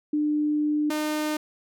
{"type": "tone pair in turn", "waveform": ["sine", "sawtooth"], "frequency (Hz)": [299.4, 304.6], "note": ["D4", "D#4"], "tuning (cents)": [33, -37], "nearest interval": "unison", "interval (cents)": 30, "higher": "second", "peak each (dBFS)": -21, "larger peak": "neither", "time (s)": [[0.13, 0.9], [0.9, 1.37]], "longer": "first", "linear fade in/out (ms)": 5, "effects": []}